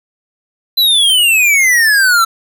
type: exponential sweep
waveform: square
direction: down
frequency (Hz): 4057 to 1318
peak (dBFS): -8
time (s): 0.77-2.25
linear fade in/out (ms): 10
effects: none